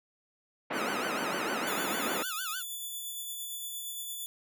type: band-pass noise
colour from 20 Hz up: pink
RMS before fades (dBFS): -34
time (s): 0.7-2.23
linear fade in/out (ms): 10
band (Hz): 220 to 2500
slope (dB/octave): 24
type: tone with vibrato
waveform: sawtooth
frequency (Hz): 1375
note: F6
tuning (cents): -27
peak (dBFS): -32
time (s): 0.72-2.63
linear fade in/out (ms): 50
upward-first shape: sine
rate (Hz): 6.6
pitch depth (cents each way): 190
type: tone with tremolo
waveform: 5% pulse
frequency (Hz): 3470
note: A7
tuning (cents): -25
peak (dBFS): -28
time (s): 1.67-4.26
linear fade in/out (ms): 0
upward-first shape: sine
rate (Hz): 8.7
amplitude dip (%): 25
effects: none